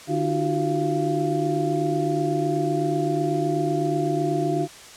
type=tone cluster; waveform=sine; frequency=149.9 / 304.3 / 347.2 / 375.2 / 690 Hz; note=D3 / D#4 / F4 / F#4 / F5; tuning=+36 / -38 / -10 / +24 / -21 cents; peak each=-27 dBFS; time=0.07-4.68 s; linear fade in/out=50 ms; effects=white hiss -43 dBFS RMS until 4.96 s + low-pass 8000 Hz 12 dB/octave